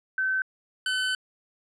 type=tone pair in turn; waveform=sine / 25% pulse; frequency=1534 / 1515.5 Hz; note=G6 / F#6; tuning=-38 / +41 cents; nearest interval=unison; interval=21 cents; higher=first; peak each=-23 / -21 dBFS; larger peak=second; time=0.18-0.42 / 0.86-1.15 s; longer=second; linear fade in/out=2 ms; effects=low-pass 8000 Hz 12 dB/octave